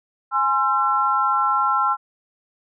sine chord, Ab augmented, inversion none, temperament equal with one note detuned, 830.6 / 1046.5 / 1350.9 Hz, Ab5 / C6 / E6, 0 / 0 / +42 cents, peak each -23 / -22 / -19 dBFS, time 0.31-1.97 s, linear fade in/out 50 ms, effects none

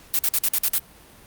blue noise bursts, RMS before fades -20 dBFS, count 7, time 0.14-0.782 s, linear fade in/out 0 ms, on 48 ms, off 51 ms, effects pink hiss -49 dBFS RMS until 1.26 s + Opus 48 kbps

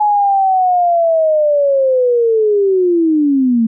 sine linear sweep, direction down, 846 to 220 Hz, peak -9 dBFS, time 0-3.67 s, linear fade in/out 10 ms, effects none

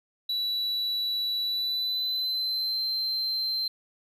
triangle tone with pitch glide, 3938 to 4117 Hz, B7 to C8, -6 to -29 cents, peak -25 dBFS, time 0.29-3.68 s, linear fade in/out 5 ms, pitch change +77 cents, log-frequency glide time 1.42-2.81 s, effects none

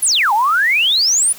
sine exponential two-way sweep, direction down then up, 11960 to 797 to 10240 Hz, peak -11 dBFS, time 0.02-1.33 s, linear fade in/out 10 ms, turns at 0.33 s, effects white hiss -37 dBFS RMS until 1.38 s

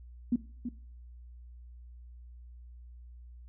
sine tone with echo, 240.4 Hz, B3, 46 cents flat, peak -23 dBFS, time 0.32-0.36 s, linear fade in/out 5 ms, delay 330 ms, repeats 1, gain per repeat -9 dB, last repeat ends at 0.69 s, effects noise-tail reverb RT60 0.5 s tail -19 dB re dry + added 60 Hz sine -47 dBFS peak until 3.48 s

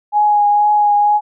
sine tone with vibrato, 830.6 Hz, G#5, in tune, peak -9 dBFS, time 0.12-1.21 s, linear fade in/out 50 ms, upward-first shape triangle, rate 2.1 Hz, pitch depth 19 cents each way, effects none

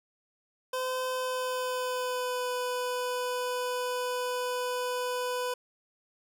25% pulse tone with pitch glide, 512 to 497.7 Hz, C5 to B4, -38 to +13 cents, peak -26 dBFS, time 0.73-5.54 s, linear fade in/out 5 ms, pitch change -49 cents, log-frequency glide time 1.09-2.52 s, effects none

